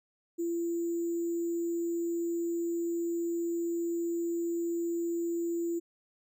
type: tone with sample-and-hold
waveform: sine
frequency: 339.4 Hz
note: F4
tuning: 49 cents flat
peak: -29 dBFS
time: 0.38-5.8 s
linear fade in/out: 20 ms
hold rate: 7350 Hz
effects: none